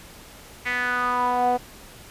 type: tone with band-pass filter sweep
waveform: sawtooth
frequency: 247.2 Hz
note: B3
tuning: 2 cents sharp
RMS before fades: -23 dBFS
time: 0.65-1.58 s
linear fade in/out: 20 ms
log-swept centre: 2100 to 640 Hz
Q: 5.1
effects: pink hiss -45 dBFS RMS until 2.1 s + resampled to 32000 Hz